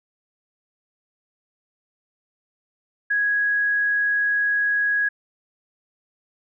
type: tone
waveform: sine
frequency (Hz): 1661.2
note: G#6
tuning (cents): 0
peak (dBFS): -18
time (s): 3.1-5.09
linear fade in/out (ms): 10
effects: none